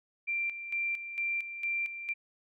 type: tone with tremolo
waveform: sine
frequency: 2363 Hz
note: D7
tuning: 10 cents sharp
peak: -29 dBFS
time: 0.27-2.14 s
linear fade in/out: 20 ms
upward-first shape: square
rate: 2.2 Hz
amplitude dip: 65%
effects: none